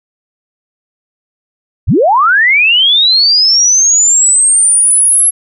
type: linear sweep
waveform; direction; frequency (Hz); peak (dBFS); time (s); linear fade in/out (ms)
sine; up; 41 to 11180; -5; 1.87-5.31; 20
effects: none